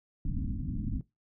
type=low-pass noise; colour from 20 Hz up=pink; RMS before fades=-33 dBFS; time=0.25-1.01 s; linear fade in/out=2 ms; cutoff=290 Hz; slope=96 dB/octave; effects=noise-tail reverb RT60 0.2 s tail -19 dB re dry